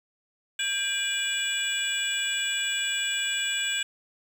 sine tone cluster, 1595 / 2396 / 2916 / 3421 / 7850 Hz, G6 / D7 / F#7 / A7 / B8, +30 / +34 / -26 / -49 / -11 cents, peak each -31 dBFS, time 0.59-3.83 s, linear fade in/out 5 ms, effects tanh soft clip ceiling -19 dBFS + 8-bit

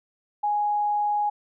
sine tone, 830.6 Hz, G#5, in tune, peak -21 dBFS, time 0.43-1.3 s, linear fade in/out 10 ms, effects none

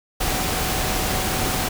sine tone in noise, 750 Hz, F#5, 23 cents sharp, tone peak -32 dBFS, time 0.2-1.69 s, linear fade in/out 10 ms, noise pink, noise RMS -23 dBFS, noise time 0.2-1.69 s, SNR -12 dB, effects none

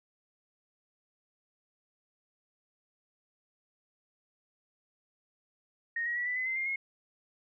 sine tone with pitch steps, 1860 / 1900.2 / 1941.2 / 1983.2 / 2026 / 2070 / 2114 / 2160 Hz, A#6 / A#6 / B6 / B6 / B6 / C7 / C7 / C#7, -4 / +33 / -30 / +7 / +44 / -19 / +17 / -45 cents, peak -30 dBFS, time 5.96-6.76 s, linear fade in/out 5 ms, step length 100 ms, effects none

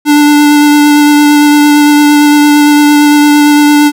square tone with vibrato, 294.3 Hz, D4, 4 cents sharp, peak -3 dBFS, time 0.05-3.92 s, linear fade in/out 50 ms, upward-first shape triangle, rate 8.8 Hz, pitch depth 14 cents each way, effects none

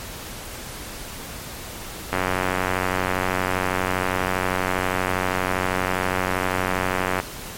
click train, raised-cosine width 0.5 ms, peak -6 dBFS, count 470, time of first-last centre 2.13-7.2 s, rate 92.5 Hz, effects pink hiss -35 dBFS RMS until 7.57 s + MP3 64 kbps

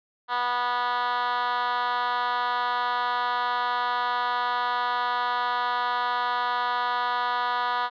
10% pulse tone with high-pass filter, 244.6 Hz, B3, 16 cents flat, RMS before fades -26 dBFS, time 0.28-7.9 s, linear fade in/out 50 ms, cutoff 960 Hz, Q 2.2, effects resampled to 11025 Hz

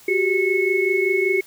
sine tone cluster, 369 / 394.2 / 2194 Hz, F#4 / G4 / C#7, -5 / +10 / -18 cents, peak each -21 dBFS, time 0.08-1.41 s, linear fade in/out 5 ms, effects white hiss -48 dBFS RMS until 1.46 s

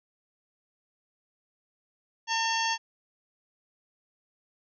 harmonic tone with a mistuned harmonic, 905 Hz, A5, 48 cents sharp, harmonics 1 / 2 / 3 / 4 / 5 / 6 / 7, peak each -29 / -32 / -34 / -35 / -36 / -37 / -37 dBFS, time 2.27-2.78 s, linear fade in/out 50 ms, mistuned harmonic 4, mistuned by -150 cents, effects none

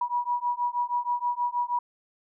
sine beating tone pair, 966 / 972.3 Hz, B5 / B5, -39 / -27 cents, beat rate 6.3 Hz, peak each -28 dBFS, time 0.01-1.79 s, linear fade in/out 5 ms, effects none

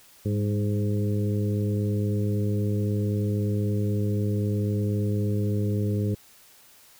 harmonic tone with a mistuned harmonic, 103.83 Hz, G#2, in tune, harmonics 1 / 2 / 3 / 4 / 5, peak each -24 / -29 / -34 / -33 / -39 dBFS, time 0.25-6.15 s, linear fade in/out 10 ms, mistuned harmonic 2, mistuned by -38 cents, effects white hiss -54 dBFS RMS until 6.99 s

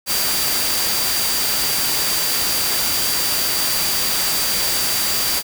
sine tone in noise, 4699 Hz, D8, in tune, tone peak -24 dBFS, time 0.06-5.43 s, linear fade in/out 50 ms, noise white, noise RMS -20 dBFS, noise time 0.06-5.43 s, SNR -7 dB, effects none

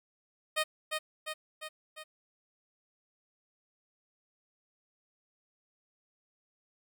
10% pulse tone with echo, 620 Hz, D#5, 6 cents flat, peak -19 dBFS, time 0.56-0.64 s, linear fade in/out 20 ms, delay 350 ms, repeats 4, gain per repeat -4 dB, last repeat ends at 2.04 s, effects none

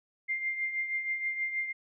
sine tone with tremolo, 2103 Hz, C7, 8 cents sharp, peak -27 dBFS, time 0.28-1.73 s, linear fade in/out 20 ms, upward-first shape triangle, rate 6.3 Hz, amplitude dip 65%, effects none

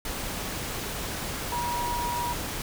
sine tone in noise, 961 Hz, B5, 48 cents flat, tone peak -28 dBFS, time 1.52-2.33 s, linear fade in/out 2 ms, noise pink, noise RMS -33 dBFS, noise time 0.05-2.62 s, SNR +2 dB, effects none

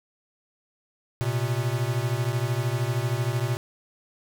square beating tone pair, 116.54 / 129.54 Hz, A#2 / C3, 0 / -17 cents, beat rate 13 Hz, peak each -27 / -28 dBFS, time 1.21-3.57 s, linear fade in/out 0 ms, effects none

